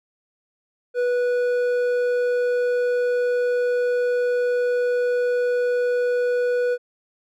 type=tone with hard clipping; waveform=sine; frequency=490.4 Hz; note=B4; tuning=12 cents flat; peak=-20 dBFS; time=0.94-6.78 s; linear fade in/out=50 ms; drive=6 dB; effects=none